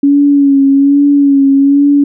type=tone with vibrato; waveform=sine; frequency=280 Hz; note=C#4; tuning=18 cents sharp; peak=-4 dBFS; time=0.03-2.04 s; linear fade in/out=5 ms; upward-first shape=sine; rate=1.2 Hz; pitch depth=37 cents each way; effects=none